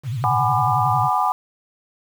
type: tone with vibrato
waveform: sine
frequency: 123.47 Hz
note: B2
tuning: in tune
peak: -22 dBFS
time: 0.03-1.1 s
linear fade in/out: 50 ms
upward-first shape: sine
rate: 11 Hz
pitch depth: 240 cents each way
type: chord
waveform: sine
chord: G# half-diminished seventh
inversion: third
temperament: just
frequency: 747.5 / 830.6 / 996.7 / 1196.1 Hz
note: F#5 / G#5 / B5 / D6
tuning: +17 / 0 / +16 / +31 cents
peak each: -22 dBFS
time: 0.24-1.32 s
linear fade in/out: 0 ms
effects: 7-bit